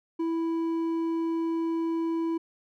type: tone with hard clipping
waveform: sine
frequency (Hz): 329.6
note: E4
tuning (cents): 0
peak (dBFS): -27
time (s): 0.19-2.38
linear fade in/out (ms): 10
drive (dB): 5
effects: none